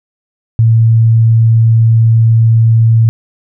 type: tone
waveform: sine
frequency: 113.5 Hz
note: A#2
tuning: 46 cents flat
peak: -4 dBFS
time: 0.59-3.09 s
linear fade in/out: 0 ms
effects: none